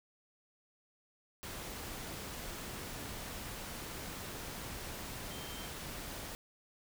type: tone in noise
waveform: sine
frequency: 3141 Hz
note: G7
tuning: 3 cents sharp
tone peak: -51 dBFS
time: 5.31-5.66 s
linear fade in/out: 0 ms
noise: pink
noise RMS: -44 dBFS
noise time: 1.43-6.35 s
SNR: -10 dB
effects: none